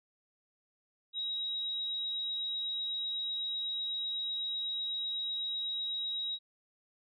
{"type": "tone", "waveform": "sine", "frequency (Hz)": 3823, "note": "A#7", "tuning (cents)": 43, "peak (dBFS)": -33, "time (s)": [1.13, 6.39], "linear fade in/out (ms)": 50, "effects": []}